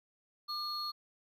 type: tone pair together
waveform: triangle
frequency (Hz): 1200 / 4319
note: D6 / C#8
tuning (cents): +37 / -46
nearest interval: octave + minor seventh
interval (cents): 2217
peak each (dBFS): -38 / -36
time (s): 0.48-0.92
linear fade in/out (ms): 20
effects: none